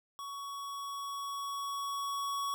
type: tone with level ramp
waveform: square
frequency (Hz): 1120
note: C#6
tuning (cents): +18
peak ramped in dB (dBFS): -41 to -33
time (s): 0.19-2.54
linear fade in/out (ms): 0
effects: none